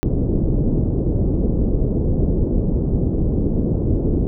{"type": "low-pass noise", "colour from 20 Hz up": "pink", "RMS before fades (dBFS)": -18, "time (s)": [0.03, 4.27], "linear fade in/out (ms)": 0, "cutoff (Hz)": 420, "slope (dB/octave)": 24, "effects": []}